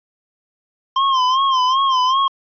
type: tone with vibrato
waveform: square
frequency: 1049 Hz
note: C6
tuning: 4 cents sharp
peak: -14 dBFS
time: 0.96-2.28 s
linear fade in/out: 5 ms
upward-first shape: sine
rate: 2.6 Hz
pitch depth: 78 cents each way
effects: resampled to 11025 Hz + 9-bit